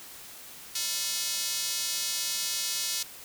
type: tone with high-pass filter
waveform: square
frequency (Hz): 196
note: G3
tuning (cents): 0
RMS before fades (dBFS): -31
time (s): 0.75-3.03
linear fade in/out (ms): 5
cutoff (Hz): 4600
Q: 1.2
effects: white hiss -46 dBFS RMS until 3.24 s